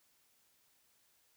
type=silence; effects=white hiss -72 dBFS RMS until 1.36 s